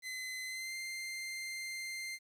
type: tone with pitch glide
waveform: sawtooth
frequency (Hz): 2040 to 2093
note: C7 to C7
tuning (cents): -44 to 0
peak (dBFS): -36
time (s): 0.02-2.19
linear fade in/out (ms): 50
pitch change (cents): +44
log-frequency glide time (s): 0.45-0.75
effects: low-pass 12000 Hz 12 dB/octave + 11-bit